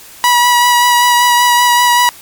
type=tone with vibrato; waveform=sawtooth; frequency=971 Hz; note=B5; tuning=30 cents flat; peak=-3 dBFS; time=0.24-2.09 s; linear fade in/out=0 ms; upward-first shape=sine; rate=5.2 Hz; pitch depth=15 cents each way; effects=white hiss -36 dBFS RMS until 2.21 s + MP3 96 kbps